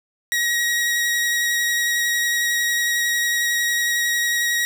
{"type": "tone with vibrato", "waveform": "sawtooth", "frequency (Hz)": 1898, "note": "A#6", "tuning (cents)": 31, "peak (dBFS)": -15, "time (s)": [0.32, 4.65], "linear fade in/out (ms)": 0, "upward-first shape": "sine", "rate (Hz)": 11, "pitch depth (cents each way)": 11, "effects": []}